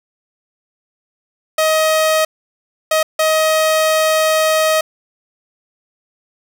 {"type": "tone bursts at uneven times", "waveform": "sawtooth", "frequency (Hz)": 630, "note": "D#5", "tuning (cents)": 21, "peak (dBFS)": -8, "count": 3, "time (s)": [[1.58, 2.25], [2.91, 3.03], [3.19, 4.81]], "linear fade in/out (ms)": 5, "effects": []}